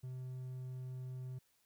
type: tone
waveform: triangle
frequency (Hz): 128.2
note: C3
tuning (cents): -35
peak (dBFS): -40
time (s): 0.03-1.39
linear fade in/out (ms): 10
effects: white hiss -75 dBFS RMS until 1.65 s